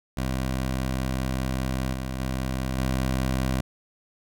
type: tone with level steps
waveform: 15% pulse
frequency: 65 Hz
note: C2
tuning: 11 cents flat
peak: -19 / -23 / -20 / -17 dBFS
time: 0.17-3.61 s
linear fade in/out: 5 ms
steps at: 1.93 / 2.2 / 2.78 s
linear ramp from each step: 2 ms
effects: none